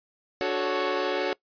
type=chord; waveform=sawtooth; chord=D major seventh; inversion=none; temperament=equal with one note detuned; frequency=293.7 / 370 / 435.7 / 554.4 Hz; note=D4 / F#4 / A4 / C#5; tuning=0 / 0 / -17 / 0 cents; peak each=-31 / -25 / -27 / -25 dBFS; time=0.41-1.33 s; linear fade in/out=0 ms; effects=noise-tail reverb RT60 0.1 s tail -22 dB re dry + resampled to 11025 Hz